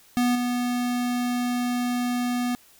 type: tone with level steps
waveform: square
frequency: 245 Hz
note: B3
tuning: 14 cents flat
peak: -20 / -24 dBFS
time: 0.17-2.55 s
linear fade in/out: 0 ms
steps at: 0.35 s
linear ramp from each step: 5 ms
effects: white hiss -55 dBFS RMS until 2.79 s